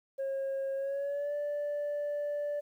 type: tone with pitch glide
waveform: sine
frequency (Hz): 542 to 584.3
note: C#5 to D5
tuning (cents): -39 to -9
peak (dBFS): -29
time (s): 0.18-2.61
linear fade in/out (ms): 20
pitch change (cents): +130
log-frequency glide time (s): 0.75-1.34
effects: tanh soft clip ceiling -30 dBFS + 11-bit